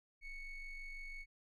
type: ring-modulated tone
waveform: triangle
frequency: 1097 Hz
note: C#6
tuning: 18 cents flat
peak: -40 dBFS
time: 0.21-1.26 s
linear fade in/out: 50 ms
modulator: 1120 Hz
effects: none